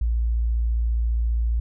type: tone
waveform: sine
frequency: 57.4 Hz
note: A#1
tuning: 26 cents flat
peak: -19 dBFS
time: 0.01-1.6 s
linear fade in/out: 5 ms
effects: none